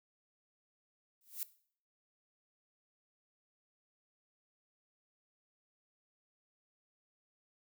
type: noise with exponential growth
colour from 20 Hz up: violet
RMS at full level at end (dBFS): -36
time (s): 1.21-1.43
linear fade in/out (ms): 1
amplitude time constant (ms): 47
effects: noise-tail reverb RT60 0.5 s tail -17 dB re dry